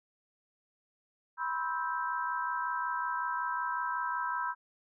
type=chord; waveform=sine; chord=C major seventh; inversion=third; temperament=just; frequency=981.1 / 1046.5 / 1308.1 / 1569.8 Hz; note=B5 / C6 / E6 / G6; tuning=-12 / 0 / -14 / +2 cents; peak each=-34 / -40 / -37 / -37 dBFS; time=1.37-4.55 s; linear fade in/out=50 ms; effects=none